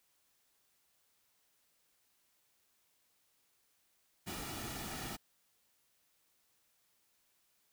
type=noise with comb filter; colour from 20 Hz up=pink; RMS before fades=-43 dBFS; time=4.26-5.17 s; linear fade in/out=20 ms; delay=1.9 ms; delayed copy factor=-0.5; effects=white hiss -75 dBFS RMS until 7.72 s